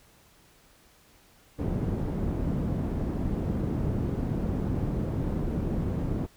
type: low-pass noise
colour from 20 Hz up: white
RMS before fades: -29 dBFS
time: 1.58-6.27 s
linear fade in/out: 20 ms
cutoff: 220 Hz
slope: 12 dB/octave
effects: pink hiss -59 dBFS RMS until 6.36 s